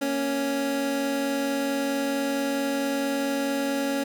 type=tone pair together; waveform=25% pulse; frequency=233.1 / 277.6 Hz; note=A#3 / C#4; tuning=0 / +3 cents; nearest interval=minor third; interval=303 cents; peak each=-30 / -21 dBFS; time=0.01-4.04 s; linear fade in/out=10 ms; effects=none